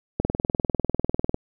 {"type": "click train", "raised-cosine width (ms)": 2, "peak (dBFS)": -8, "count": 24, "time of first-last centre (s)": [0.2, 1.344], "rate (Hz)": 20.1, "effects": []}